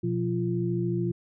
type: tone cluster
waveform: sine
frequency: 122.8 / 176.6 / 344.8 Hz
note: B2 / F3 / F4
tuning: -9 / +20 / -22 cents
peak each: -29 dBFS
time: 0.03-1.12 s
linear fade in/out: 10 ms
effects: none